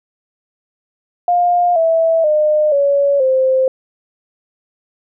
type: tone with pitch steps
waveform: sine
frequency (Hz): 706 / 654.9 / 607.5 / 563.6 / 522.8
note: F5 / E5 / D#5 / C#5 / C5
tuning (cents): +19 / -11 / -42 / +29 / -1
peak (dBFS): -10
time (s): 1.28-3.68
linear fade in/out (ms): 2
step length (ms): 480
effects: none